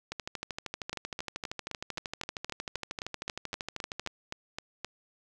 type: two click trains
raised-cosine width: 0.2 ms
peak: -18 / -18 dBFS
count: 52 / 16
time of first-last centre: 0.12-4.073 / 0.93-4.846 s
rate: 12.9 / 3.83 Hz
effects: none